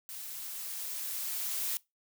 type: noise with level ramp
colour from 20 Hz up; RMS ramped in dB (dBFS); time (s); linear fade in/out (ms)
blue; -43 to -33; 0.09-1.77; 0
effects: noise-tail reverb RT60 0.2 s tail -22 dB re dry